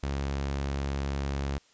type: tone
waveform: sawtooth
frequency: 69.3 Hz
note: C#2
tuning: in tune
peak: -25 dBFS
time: 0.03-1.58 s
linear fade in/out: 0 ms
effects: white hiss -62 dBFS RMS until 1.73 s + resampled to 16000 Hz